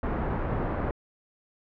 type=low-pass noise; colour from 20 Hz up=pink; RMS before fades=-29 dBFS; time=0.03-0.91 s; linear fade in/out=2 ms; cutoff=1300 Hz; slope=12 dB/octave; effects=low-pass 2000 Hz 12 dB/octave